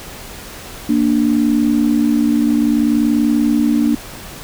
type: tone pair together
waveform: sine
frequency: 233.1 / 293.7 Hz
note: A#3 / D4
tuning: 0 / 0 cents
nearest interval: major third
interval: 400 cents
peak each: -14 dBFS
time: 0.89-3.95 s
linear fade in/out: 5 ms
effects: pink hiss -33 dBFS RMS until 4.43 s